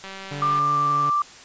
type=click train; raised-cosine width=0.3 ms; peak=-21 dBFS; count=107; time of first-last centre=0.04-0.589 s; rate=193 Hz
type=tone with vibrato; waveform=sawtooth; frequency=144.3 Hz; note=D3; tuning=30 cents flat; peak=-26 dBFS; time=0.31-1.1 s; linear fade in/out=5 ms; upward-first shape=square; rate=19 Hz; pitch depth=10 cents each way
type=tone with pitch glide; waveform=sine; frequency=1189 to 1176.7 Hz; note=D6 to D6; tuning=+21 to +3 cents; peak=-18 dBFS; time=0.42-1.22 s; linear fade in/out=2 ms; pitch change=-18 cents; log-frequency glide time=0.63-0.8 s
effects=white hiss -44 dBFS RMS until 1.44 s + resampled to 16000 Hz